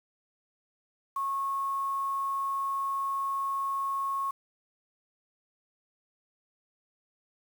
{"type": "tone with quantisation", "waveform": "sine", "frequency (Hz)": 1095, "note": "C#6", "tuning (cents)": -22, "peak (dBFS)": -28, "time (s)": [1.16, 4.31], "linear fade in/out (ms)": 5, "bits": 8, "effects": []}